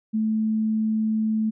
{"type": "tone", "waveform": "sine", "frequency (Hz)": 218.4, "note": "A3", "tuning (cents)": -13, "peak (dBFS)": -20, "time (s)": [0.13, 1.51], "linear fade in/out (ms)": 20, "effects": []}